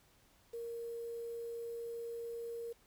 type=tone with quantisation; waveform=sine; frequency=466.2 Hz; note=A#4; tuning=in tune; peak=-40 dBFS; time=0.53-2.73 s; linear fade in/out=10 ms; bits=10; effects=pink hiss -68 dBFS RMS until 2.86 s